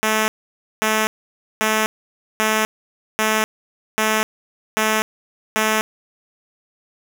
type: tone bursts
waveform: 5% pulse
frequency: 217.3 Hz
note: A3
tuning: 21 cents flat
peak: -5 dBFS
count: 8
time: 0.03-5.81 s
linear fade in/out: 0 ms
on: 250 ms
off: 540 ms
effects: none